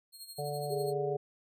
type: tone with tremolo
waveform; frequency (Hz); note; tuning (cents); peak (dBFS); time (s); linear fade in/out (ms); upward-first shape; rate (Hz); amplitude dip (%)
20% pulse; 4249; C8; +26; -37; 0.12-0.94; 50; sine; 12; 70
type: harmonic tone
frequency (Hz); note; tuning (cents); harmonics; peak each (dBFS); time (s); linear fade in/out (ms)
146; D3; -10; 1 / 3 / 4 / 5; -39 / -39 / -39 / -39; 0.38-1.17; 10
type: tone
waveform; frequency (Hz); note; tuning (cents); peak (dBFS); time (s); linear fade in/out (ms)
sine; 412.3; G#4; -13; -32; 0.7-1.17; 10
effects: none

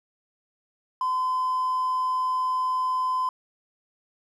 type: tone with hard clipping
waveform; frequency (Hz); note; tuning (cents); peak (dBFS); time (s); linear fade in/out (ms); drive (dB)
triangle; 1022; C6; -41; -23; 1.01-3.29; 2; 4
effects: none

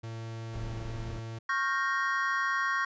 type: tone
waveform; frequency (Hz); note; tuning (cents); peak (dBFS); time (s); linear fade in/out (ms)
45% pulse; 113.2; A2; +50; -37; 0.03-1.39; 10
type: noise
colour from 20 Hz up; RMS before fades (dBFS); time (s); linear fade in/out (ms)
brown; -40; 0.53-1.2; 10
type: chord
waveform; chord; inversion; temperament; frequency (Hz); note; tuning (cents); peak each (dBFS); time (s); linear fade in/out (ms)
triangle; G half-diminished seventh; second; equal with one note detuned; 1096.6 / 1396.9 / 1568 / 1864.7; Db6 / F6 / G6 / Bb6; -19 / 0 / 0 / 0; -29 / -34 / -32 / -30; 1.49-2.85; 5
effects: resampled to 16000 Hz

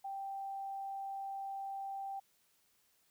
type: tone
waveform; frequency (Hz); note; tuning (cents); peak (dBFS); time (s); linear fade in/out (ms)
sine; 784; G5; 0; -39; 0.04-2.2; 10
effects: white hiss -73 dBFS RMS until 3.1 s

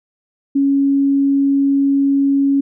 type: tone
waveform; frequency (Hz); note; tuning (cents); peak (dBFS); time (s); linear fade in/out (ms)
sine; 277.2; C#4; 0; -11; 0.55-2.61; 10
effects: none

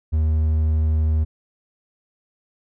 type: tone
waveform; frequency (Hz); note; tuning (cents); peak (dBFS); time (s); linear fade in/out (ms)
triangle; 78.1; D#2; +7; -14; 0.12-1.25; 20
effects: none

